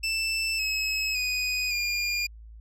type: tone with pitch steps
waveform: 25% pulse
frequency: 2654 / 2571 / 2491 / 2413 Hz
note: E7 / E7 / D#7 / D7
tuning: +11 / -44 / +1 / +46 cents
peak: -22 dBFS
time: 0.03-2.27 s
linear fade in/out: 10 ms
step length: 560 ms
effects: added 55 Hz sine -43 dBFS peak until 2.6 s + low-pass 12000 Hz 12 dB/octave